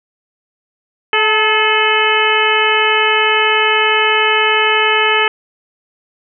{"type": "harmonic tone with a mistuned harmonic", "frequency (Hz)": 430.8, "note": "A4", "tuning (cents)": -37, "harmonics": [1, 2, 3, 4, 5, 6, 7], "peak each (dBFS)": [-18, -18, -18, -18, -18, -18, -18], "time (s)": [1.13, 5.28], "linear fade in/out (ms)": 2, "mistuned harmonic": 2, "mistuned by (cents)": 41, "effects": []}